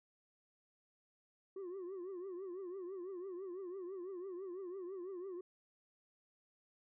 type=tone with vibrato; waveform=sine; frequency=370 Hz; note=F#4; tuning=in tune; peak=-40 dBFS; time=1.56-5.41 s; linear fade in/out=5 ms; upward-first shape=triangle; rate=6 Hz; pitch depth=140 cents each way; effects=tanh soft clip ceiling -42 dBFS